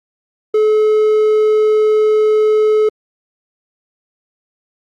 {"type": "tone", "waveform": "triangle", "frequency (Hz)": 429.5, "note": "A4", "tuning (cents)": -42, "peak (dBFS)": -7, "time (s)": [0.54, 2.89], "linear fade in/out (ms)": 5, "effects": ["Opus 32 kbps"]}